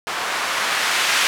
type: noise with low-pass filter sweep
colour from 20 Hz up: violet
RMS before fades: -21 dBFS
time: 0.07-1.27 s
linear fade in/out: 0 ms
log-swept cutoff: 1000 to 2000 Hz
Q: 0.89
effects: none